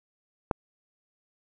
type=click; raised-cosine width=1 ms; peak=-10 dBFS; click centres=0.512 s; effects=none